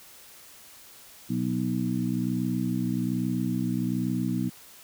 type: harmonic tone with a mistuned harmonic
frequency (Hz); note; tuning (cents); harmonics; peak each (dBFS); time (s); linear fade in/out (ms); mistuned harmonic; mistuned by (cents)
61.2; B1; -15; 2 / 3 / 4 / 5; -32 / -29 / -29 / -33; 1.29-4.5; 20; 5; +34
effects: white hiss -50 dBFS RMS until 4.83 s